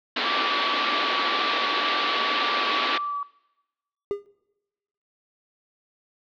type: band-pass noise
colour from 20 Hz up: white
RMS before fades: -26 dBFS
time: 0.16-2.98 s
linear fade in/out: 5 ms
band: 240 to 4100 Hz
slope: 48 dB/octave
type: tone with vibrato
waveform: sine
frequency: 1153 Hz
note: D6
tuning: 32 cents flat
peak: -26 dBFS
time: 0.24-3.23 s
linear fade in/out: 2 ms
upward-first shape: sine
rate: 1.9 Hz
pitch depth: 19 cents each way
type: tone with exponential decay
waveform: triangle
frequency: 405.1 Hz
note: G#4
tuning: 43 cents flat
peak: -18 dBFS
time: 4.11-4.26 s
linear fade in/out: 0 ms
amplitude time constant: 32 ms
effects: noise-tail reverb RT60 1.0 s tail -24 dB re dry